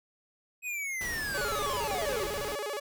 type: linear sweep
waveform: square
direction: down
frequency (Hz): 2541 to 310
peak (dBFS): -33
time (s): 0.62-2.28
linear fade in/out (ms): 50
type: noise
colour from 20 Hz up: pink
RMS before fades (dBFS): -40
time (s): 1.01-2.55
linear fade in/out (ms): 0
type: tone with vibrato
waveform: sawtooth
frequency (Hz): 489.4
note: B4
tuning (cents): -16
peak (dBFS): -29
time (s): 1.34-2.8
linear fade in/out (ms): 10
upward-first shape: square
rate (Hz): 14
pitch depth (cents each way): 270
effects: none